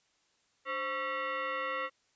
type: tone with frequency modulation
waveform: sine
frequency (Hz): 293.7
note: D4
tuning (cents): 0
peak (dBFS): -32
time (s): 0.65-1.9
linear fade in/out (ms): 50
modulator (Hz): 819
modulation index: 2.6
effects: white hiss -72 dBFS RMS until 2.15 s + resampled to 16000 Hz